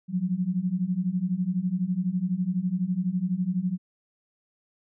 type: beating tone pair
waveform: sine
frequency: 175.1 / 187.1 Hz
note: F3 / F#3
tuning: +5 / +20 cents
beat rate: 12 Hz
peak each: -28 / -26 dBFS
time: 0.08-3.78 s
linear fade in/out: 50 ms
effects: none